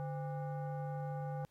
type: tone with frequency modulation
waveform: sine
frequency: 146.8 Hz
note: D3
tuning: in tune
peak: -37 dBFS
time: 0-1.45 s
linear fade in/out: 0 ms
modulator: 662 Hz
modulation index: 0.85
effects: pink hiss -75 dBFS RMS until 1.5 s + AAC 48 kbps